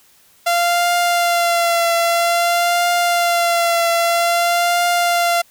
sawtooth tone with vibrato, 689 Hz, F5, 24 cents flat, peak -10 dBFS, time 0.46-5.42 s, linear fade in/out 10 ms, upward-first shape triangle, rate 0.51 Hz, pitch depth 30 cents each way, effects white hiss -52 dBFS RMS until 5.5 s

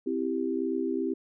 sine chord, C major, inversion none, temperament equal, 261.6 / 329.6 / 392 Hz, C4 / E4 / G4, 0 / 0 / 0 cents, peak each -31 dBFS, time 0.06-1.14 s, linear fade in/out 10 ms, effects none

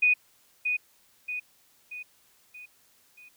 sine tone with echo, 2479 Hz, D#7, 7 cents flat, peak -18 dBFS, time 0.02-0.14 s, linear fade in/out 10 ms, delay 630 ms, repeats 5, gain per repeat -6 dB, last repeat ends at 3.29 s, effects white hiss -63 dBFS RMS until 3.36 s

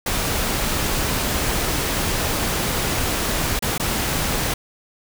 pink noise with dropouts, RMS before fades -22 dBFS, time 0.06-4.54 s, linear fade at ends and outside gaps 5 ms, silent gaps 3.592-3.623 / 3.78-3.797 s, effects none

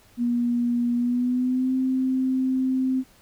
sine tone with pitch glide, 240 to 260.2 Hz, B3 to C4, -49 to -9 cents, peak -20 dBFS, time 0.17-3.04 s, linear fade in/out 50 ms, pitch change +140 cents, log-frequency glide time 0.95-1.74 s, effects pink hiss -56 dBFS RMS until 3.21 s

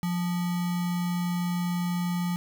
sine tone with sample-and-hold, 176.2 Hz, F3, 16 cents sharp, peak -25 dBFS, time 0.03-2.36 s, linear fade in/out 0 ms, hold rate 1050 Hz, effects none

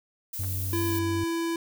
violet noise, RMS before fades -35 dBFS, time 0.33-0.99 s, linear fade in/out 5 ms
triangle tone, 94.8 Hz, F#2, 43 cents sharp, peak -27 dBFS, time 0.39-1.24 s, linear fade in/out 5 ms
clicks, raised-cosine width 0.5 ms, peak -30 dBFS, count 2, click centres 0.436 / 0.446 s
square tone with pitch glide, 336.5 to 333.4 Hz, E4 to E4, +36 to +20 cents, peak -27 dBFS, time 0.73-1.56 s, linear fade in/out 2 ms, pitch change -16 cents, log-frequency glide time 0.85-0.96 s
effects none

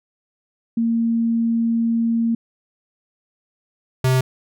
sine / square tone pair in turn, 230 / 129.49 Hz, A#3 / C3, -23 / -18 cents, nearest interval minor seventh, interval 995 cents, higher first, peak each -16 / -15 dBFS, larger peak second, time 0.77-2.35 / 4.04-4.21 s, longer first, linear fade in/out 5 ms, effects none

